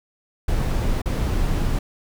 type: noise with dropouts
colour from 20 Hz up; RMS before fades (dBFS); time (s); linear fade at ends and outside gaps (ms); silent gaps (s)
brown; -21; 0.48-1.79; 5; 1.018-1.057
effects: none